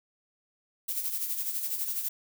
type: noise with tremolo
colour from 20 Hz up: violet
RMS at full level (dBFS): -30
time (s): 0.88-2.09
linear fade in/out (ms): 10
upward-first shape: sine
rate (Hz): 12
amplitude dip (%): 55
effects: none